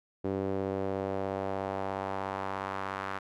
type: tone with band-pass filter sweep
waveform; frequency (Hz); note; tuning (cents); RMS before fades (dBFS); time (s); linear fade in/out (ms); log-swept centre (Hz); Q
sawtooth; 96.9; G2; -20; -34; 0.24-3.19; 10; 390 to 1300; 1.7
effects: none